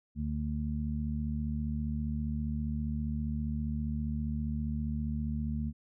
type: harmonic tone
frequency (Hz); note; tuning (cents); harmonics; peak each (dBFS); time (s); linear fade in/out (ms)
75; D2; +37; 1 / 2 / 3; -34 / -37 / -35; 0.15-5.73; 50
effects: none